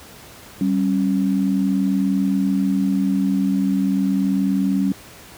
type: tone pair together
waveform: sine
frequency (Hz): 193.96 / 274.3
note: G3 / C#4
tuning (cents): -18 / -18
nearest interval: tritone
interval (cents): 600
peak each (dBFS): -18 / -20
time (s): 0.61-4.92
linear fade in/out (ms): 2
effects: pink hiss -42 dBFS RMS until 5.37 s + high-pass 60 Hz 12 dB/octave